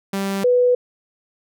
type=tone pair in turn; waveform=sawtooth / sine; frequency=196 / 493.9 Hz; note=G3 / B4; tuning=0 / 0 cents; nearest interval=octave + major third; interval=1600 cents; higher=second; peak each=-17 / -12 dBFS; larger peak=second; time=0.13-0.44 / 0.44-0.75 s; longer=neither; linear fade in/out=5 ms; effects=none